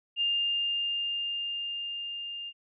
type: tone with level ramp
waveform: sine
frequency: 2807 Hz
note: F7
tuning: 8 cents sharp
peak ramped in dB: -24 to -36 dBFS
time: 0.16-2.53 s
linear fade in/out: 50 ms
effects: none